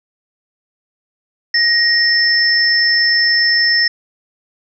sine tone pair together, 1878 / 5295 Hz, A#6 / E8, +12 / +7 cents, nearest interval octave + tritone, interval 1795 cents, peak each -13 dBFS, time 1.54-3.88 s, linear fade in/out 5 ms, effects none

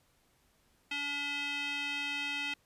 square tone with band-pass filter, 286.2 Hz, D4, 45 cents flat, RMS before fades -36 dBFS, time 0.91-2.54 s, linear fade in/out 5 ms, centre 2700 Hz, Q 3.7, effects pink hiss -70 dBFS RMS until 2.65 s + resampled to 32000 Hz

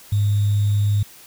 sine tone with sample-and-hold, 102.7 Hz, G#2, 19 cents flat, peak -15 dBFS, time 0.12-1.03 s, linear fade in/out 5 ms, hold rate 3675 Hz, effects white hiss -45 dBFS RMS until 1.26 s

